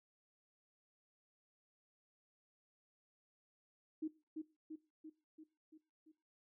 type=tone with echo; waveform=sine; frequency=313.5 Hz; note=D#4; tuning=13 cents sharp; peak=-37 dBFS; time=4.02-4.08 s; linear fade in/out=10 ms; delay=340 ms; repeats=6; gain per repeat=-4 dB; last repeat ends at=6.12 s; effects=noise-tail reverb RT60 0.3 s tail -17 dB re dry